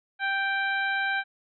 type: harmonic tone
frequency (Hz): 784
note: G5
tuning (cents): 0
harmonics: 1 / 2 / 3 / 4 / 5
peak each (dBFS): -31 / -26 / -34 / -40 / -40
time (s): 0.19-1.24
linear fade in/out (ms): 50
effects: none